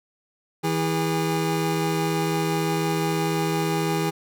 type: tone pair together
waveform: 25% pulse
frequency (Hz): 162.2 / 408.4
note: E3 / G#4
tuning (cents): -28 / -29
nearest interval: octave + major third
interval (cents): 1599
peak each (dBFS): -20 / -22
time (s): 0.63-4.11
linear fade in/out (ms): 20
effects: none